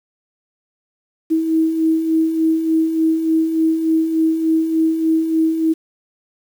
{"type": "beating tone pair", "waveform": "sine", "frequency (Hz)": [318.7, 322.1], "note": ["D#4", "E4"], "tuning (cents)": [42, -40], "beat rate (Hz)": 3.4, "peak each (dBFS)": [-23, -14], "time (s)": [1.3, 5.74], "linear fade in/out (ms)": 20, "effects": ["7-bit"]}